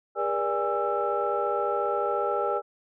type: tone cluster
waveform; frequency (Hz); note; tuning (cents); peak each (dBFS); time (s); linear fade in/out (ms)
sine; 405.2 / 479.6 / 588 / 817 / 1329; G#4 / A#4 / D5 / G#5 / E6; -43 / +49 / +2 / -29 / +14; -30; 0.15-2.62; 50
effects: tanh soft clip ceiling -14 dBFS